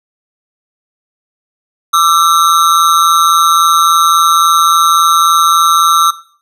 square ring-modulated tone, 1257 Hz, D#6, 17 cents sharp, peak -4 dBFS, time 1.93-6.11 s, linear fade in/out 10 ms, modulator 81.8 Hz, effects noise-tail reverb RT60 0.5 s tail -17 dB re dry + resampled to 32000 Hz

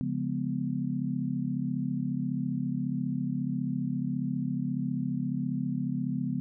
sine chord, C# dominant seventh, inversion none, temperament just, 138.59 / 173.24 / 207.9 / 249.5 Hz, C#3 / E#3 / G#3 / B3, 0 / -14 / +2 / +18 cents, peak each -34 / -34 / -35 / -32 dBFS, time 0.01-6.4 s, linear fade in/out 0 ms, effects none

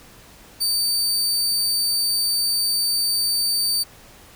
sawtooth tone, 4602 Hz, D8, 36 cents flat, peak -16 dBFS, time 0.6-3.84 s, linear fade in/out 20 ms, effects pink hiss -47 dBFS RMS until 4.35 s

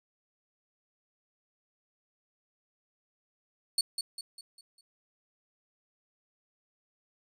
30% pulse tone with echo, 4435 Hz, C#8, in tune, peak -21 dBFS, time 3.78-3.81 s, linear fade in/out 2 ms, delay 200 ms, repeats 5, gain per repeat -7 dB, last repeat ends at 4.81 s, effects resampled to 32000 Hz

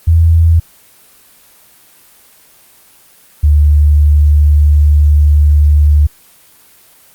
sine tone pair in turn, 82.41 / 74.03 Hz, E2 / D2, 0 / +14 cents, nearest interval major second, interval 186 cents, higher first, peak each -4 dBFS, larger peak neither, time 0.07-0.6 / 3.43-6.07 s, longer second, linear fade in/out 10 ms, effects white hiss -44 dBFS RMS until 7.14 s + Opus 24 kbps

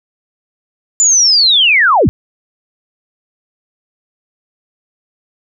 sine linear sweep, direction down, 7140 to 38.26 Hz, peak -6 dBFS, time 1-2.09 s, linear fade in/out 0 ms, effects none

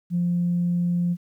sine tone, 174.61 Hz, F3, in tune, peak -19 dBFS, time 0.1-1.17 s, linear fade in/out 50 ms, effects tanh soft clip ceiling -15 dBFS + 10-bit

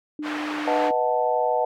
sine tone, 300.6 Hz, D4, 40 cents sharp, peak -28 dBFS, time 0.19-0.91 s, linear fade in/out 2 ms
pink band-pass noise, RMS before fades -32 dBFS, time 0.22-0.92 s, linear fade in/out 50 ms, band 740 to 2200 Hz, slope 12 dB/octave
sine chord, B dominant seventh, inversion none, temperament equal with one note detuned, 493.9 / 622.3 / 734 / 880 Hz, B4 / D#5 / F#5 / A5, 0 / 0 / -14 / 0 cents, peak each -25 dBFS, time 0.67-1.65 s, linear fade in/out 5 ms
effects none

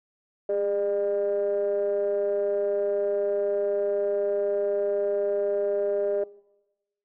triangle ring-modulated tone, 98 Hz, G2, in tune, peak -17 dBFS, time 0.49-6.24 s, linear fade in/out 5 ms, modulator 504 Hz, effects noise-tail reverb RT60 1.0 s tail -23 dB re dry + tanh soft clip ceiling -16 dBFS

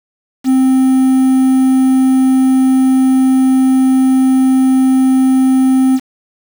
triangle tone with quantisation, 261.6 Hz, C4, in tune, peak -5 dBFS, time 0.44-6 s, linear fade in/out 50 ms, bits 5, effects none

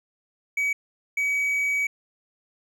triangle tone bursts at uneven times, 2271 Hz, C#7, 41 cents sharp, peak -20 dBFS, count 2, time 0.57-0.73 / 1.17-1.87 s, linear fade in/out 5 ms, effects none

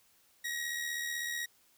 sawtooth tone with amplitude modulation, 1898 Hz, A#6, 31 cents sharp, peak -29 dBFS, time 0.44-1.46 s, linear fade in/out 10 ms, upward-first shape sine, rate 76 Hz, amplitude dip 45%, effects white hiss -67 dBFS RMS until 1.77 s

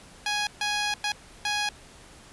10% pulse tone bursts at uneven times, 830.6 Hz, G#5, in tune, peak -17 dBFS, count 4, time 0.26-0.47 / 0.61-0.94 / 1.04-1.12 / 1.45-1.69 s, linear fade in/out 2 ms, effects pink hiss -50 dBFS RMS until 2.32 s + resampled to 24000 Hz

